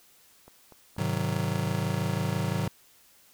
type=click train; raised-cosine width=1 ms; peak=-35 dBFS; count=8; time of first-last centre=0.48-2.179 s; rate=4.12 Hz
type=chord; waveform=square; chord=Ab dominant seventh; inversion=none; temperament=just; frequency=103.83 / 129.78 / 155.74 / 186.89 Hz; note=Ab2 / C3 / Eb3 / Gb3; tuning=0 / -14 / +2 / +18 cents; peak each=-33 dBFS; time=0.98-2.68 s; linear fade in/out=5 ms
effects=white hiss -59 dBFS RMS until 3.33 s